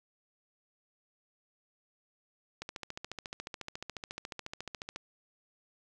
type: click train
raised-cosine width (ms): 0.2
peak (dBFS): -22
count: 34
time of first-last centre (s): 2.62-4.96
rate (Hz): 14.1
effects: none